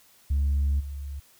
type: tone with level steps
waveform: sine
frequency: 70.3 Hz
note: C#2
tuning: 25 cents sharp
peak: -19 / -32 dBFS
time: 0.3-1.2 s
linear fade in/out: 10 ms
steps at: 0.79 s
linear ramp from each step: 20 ms
effects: tanh soft clip ceiling -19 dBFS + white hiss -58 dBFS RMS until 1.39 s